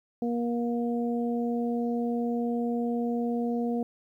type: harmonic tone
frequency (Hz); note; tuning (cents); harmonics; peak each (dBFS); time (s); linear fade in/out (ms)
237.1; A#3; +30; 1 / 2 / 3; -27 / -32 / -37; 0.22-3.83; 2
effects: 11-bit